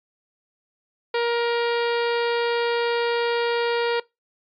harmonic tone, 471.4 Hz, A#4, 19 cents sharp, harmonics 1 / 2 / 3 / 4 / 5 / 6 / 7 / 8 / 9 / 10, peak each -21 / -27 / -31 / -33 / -35 / -37 / -38 / -39 / -40 / -41 dBFS, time 1.14-4 s, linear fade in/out 5 ms, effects noise-tail reverb RT60 0.2 s tail -22 dB re dry + MP3 48 kbps

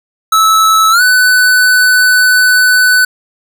square tone with pitch glide, 1305 to 1499.1 Hz, E6 to F#6, -18 to +22 cents, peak -6 dBFS, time 0.32-3.05 s, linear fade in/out 5 ms, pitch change +240 cents, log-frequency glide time 0.91-1.02 s, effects none

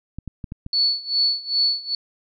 clicks, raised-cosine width 5 ms, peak -19 dBFS, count 5, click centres 0.186 / 0.277 / 0.442 / 0.521 / 0.664 s
sine tone with tremolo, 4435 Hz, C#8, in tune, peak -15 dBFS, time 0.73-1.95 s, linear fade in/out 2 ms, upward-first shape sine, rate 2.5 Hz, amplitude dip 90%
effects none

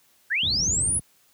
sine linear sweep, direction up, 1491 to 10560 Hz, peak -21 dBFS, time 0.3-1 s, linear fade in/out 20 ms
white low-pass noise, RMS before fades -31 dBFS, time 0.43-1 s, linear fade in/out 5 ms, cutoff 120 Hz, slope 12 dB/octave
effects white hiss -61 dBFS RMS until 1.33 s + high-pass 60 Hz 12 dB/octave

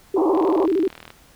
sine tone with vibrato, 352.1 Hz, F4, 14 cents sharp, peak -16 dBFS, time 0.14-0.88 s, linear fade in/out 5 ms, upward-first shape square, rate 13 Hz, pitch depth 170 cents each way
white band-pass noise, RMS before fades -25 dBFS, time 0.16-0.66 s, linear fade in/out 5 ms, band 400 to 1100 Hz, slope 96 dB/octave
click train, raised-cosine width 0.3 ms, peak -22 dBFS, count 31, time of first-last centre 0.35-1.104 s, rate 39.8 Hz
effects pink hiss -52 dBFS RMS until 1.35 s

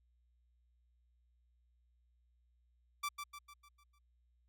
sawtooth tone with echo, 1166 Hz, D6, 13 cents flat, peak -32 dBFS, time 3.03-3.09 s, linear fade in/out 10 ms, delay 150 ms, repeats 6, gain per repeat -6 dB, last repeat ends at 3.99 s, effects added 60 Hz sine -70 dBFS peak until 4.48 s

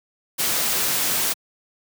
white noise, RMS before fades -22 dBFS, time 0.38-1.34 s, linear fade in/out 20 ms, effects high-pass 100 Hz 12 dB/octave

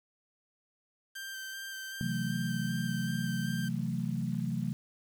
sawtooth tone with vibrato, 1568 Hz, G6, in tune, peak -36 dBFS, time 1.15-3.69 s, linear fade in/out 10 ms, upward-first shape square, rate 2.6 Hz, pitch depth 12 cents each way
sine chord, F# half-diminished seventh, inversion second, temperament equal with one note detuned, 130.81 / 164.81 / 185 / 222.4 Hz, C3 / E3 / F#3 / A3, 0 / 0 / 0 / +19 cents, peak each -36 dBFS, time 2.01-4.73 s, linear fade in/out 0 ms
effects 9-bit

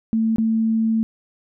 sine tone with dropouts, 223.3 Hz, A3, 26 cents sharp, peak -16 dBFS, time 0.13-1.03 s, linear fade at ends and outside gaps 0 ms, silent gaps 0.36-0.383 s, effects none

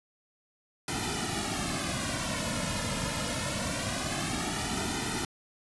pink noise with flanger, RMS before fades -32 dBFS, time 0.88-5.25 s, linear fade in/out 2 ms, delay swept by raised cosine 1.8 to 2.62 ms, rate 0.24 Hz, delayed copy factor -0.9, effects resampled to 24000 Hz

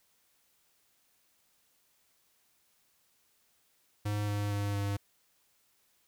square tone with pitch steps, 103.83 / 102.76 / 101.69 / 100.64 Hz, G#2 / G#2 / G#2 / G2, 0 / -18 / -36 / +46 cents, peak -31 dBFS, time 4.05-4.97 s, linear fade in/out 10 ms, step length 230 ms, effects white hiss -71 dBFS RMS until 6.07 s

